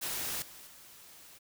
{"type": "noise with level steps", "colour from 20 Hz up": "white", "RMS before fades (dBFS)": [-36, -51, -54], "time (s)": [0.01, 1.39], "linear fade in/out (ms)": 20, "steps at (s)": [0.42, 0.67], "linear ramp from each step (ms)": 2, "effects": []}